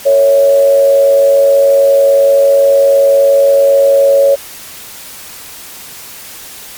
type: tone with frequency modulation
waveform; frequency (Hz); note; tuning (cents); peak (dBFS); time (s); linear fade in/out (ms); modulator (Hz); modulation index
sine; 554.4; C#5; 0; -4; 0.05-4.36; 20; 99; 0.38
effects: white hiss -30 dBFS RMS until 6.77 s + MP3 96 kbps